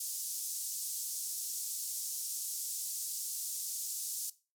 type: band-pass noise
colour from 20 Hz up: pink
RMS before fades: -39 dBFS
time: 0-4.3 s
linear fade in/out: 5 ms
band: 5900 to 14000 Hz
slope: 24 dB/octave
effects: noise-tail reverb RT60 0.3 s tail -17 dB re dry